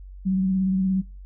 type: tone with vibrato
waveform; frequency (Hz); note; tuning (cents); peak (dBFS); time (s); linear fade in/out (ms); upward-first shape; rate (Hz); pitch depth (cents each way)
sine; 189.2; F#3; +39; -19; 0.25-1.02; 20; sine; 17; 28
effects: noise-tail reverb RT60 0.3 s tail -25 dB re dry + added 47 Hz sine -38 dBFS peak until 1.25 s